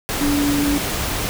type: tone in noise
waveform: sine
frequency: 288.3 Hz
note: D4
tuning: 32 cents flat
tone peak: -17 dBFS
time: 0.21-0.78 s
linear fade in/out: 0 ms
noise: pink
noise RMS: -23 dBFS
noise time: 0.09-1.29 s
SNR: +3 dB
effects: none